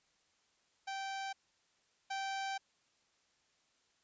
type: tone pair in turn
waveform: sawtooth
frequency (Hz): 779 / 779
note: G5 / G5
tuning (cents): -11 / -11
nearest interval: unison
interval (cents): 0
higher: neither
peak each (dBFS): -35 / -33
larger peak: second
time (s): 0.87-1.33 / 2.1-2.58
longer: second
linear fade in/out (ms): 10
effects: white hiss -74 dBFS RMS until 4.03 s + resampled to 16000 Hz